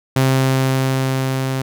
sawtooth tone with level ramp, 132.3 Hz, C3, 20 cents sharp, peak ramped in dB -8 to -15 dBFS, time 0.16-1.62 s, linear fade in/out 5 ms, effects none

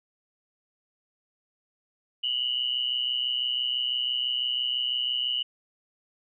sine tone pair together, 2874 / 3000 Hz, F7 / F#7, +49 / +23 cents, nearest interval minor second, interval 74 cents, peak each -28 dBFS, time 2.23-5.43 s, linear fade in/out 10 ms, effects none

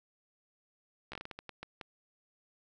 slowing click train, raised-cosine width 0.3 ms, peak -26 dBFS, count 11, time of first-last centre 1.12-1.812 s, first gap 14 ms, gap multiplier 1.33, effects none

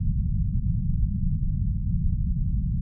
pink low-pass noise, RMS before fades -24 dBFS, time 0-2.81 s, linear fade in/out 5 ms, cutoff 190 Hz, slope 48 dB/octave, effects none

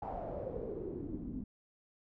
pink noise with low-pass filter sweep, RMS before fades -41 dBFS, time 0.02-1.44 s, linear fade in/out 5 ms, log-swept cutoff 820 to 230 Hz, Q 5.8, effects none

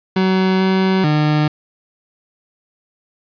30% pulse tone with pitch steps, 188.1 / 189.3 / 151.2 Hz, F#3 / F#3 / D#3, +29 / +40 / -49 cents, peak -10 dBFS, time 0.16-1.48 s, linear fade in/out 5 ms, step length 440 ms, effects resampled to 11025 Hz + 8-bit

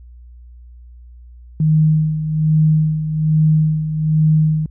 sine tone with tremolo, 155.56 Hz, D#3, in tune, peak -9 dBFS, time 1.6-4.66 s, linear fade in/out 2 ms, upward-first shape sine, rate 1.2 Hz, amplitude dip 65%, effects added 60 Hz sine -37 dBFS peak until 4.7 s

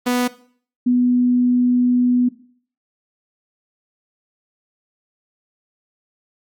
sawtooth / sine tone pair in turn, 246.9 / 246.9 Hz, B3 / B3, 0 / 0 cents, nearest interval unison, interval 0 cents, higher neither, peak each -12 dBFS, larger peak neither, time 0.06-0.28 / 0.86-2.29 s, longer second, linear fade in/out 10 ms, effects noise-tail reverb RT60 0.5 s tail -17 dB re dry + MP3 96 kbps

